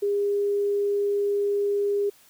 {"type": "tone", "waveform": "sine", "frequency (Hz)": 405.7, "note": "G#4", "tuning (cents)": -41, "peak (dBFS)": -21, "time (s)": [0.02, 2.1], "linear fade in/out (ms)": 10, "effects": ["white hiss -56 dBFS RMS until 2.29 s"]}